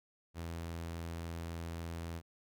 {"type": "tone", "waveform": "sawtooth", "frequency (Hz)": 83.6, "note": "E2", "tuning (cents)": 25, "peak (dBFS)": -36, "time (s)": [0.34, 2.22], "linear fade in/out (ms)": 50, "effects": []}